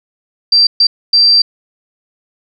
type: tone bursts at uneven times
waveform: sine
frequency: 4699 Hz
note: D8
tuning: in tune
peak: -5 dBFS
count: 3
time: 0.52-0.67 / 0.8-0.87 / 1.13-1.42 s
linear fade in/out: 5 ms
effects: none